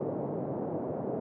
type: band-pass noise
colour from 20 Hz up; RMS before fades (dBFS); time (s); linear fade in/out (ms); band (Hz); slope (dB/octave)
white; -34; 0-1.2; 10; 130 to 600; 24
effects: none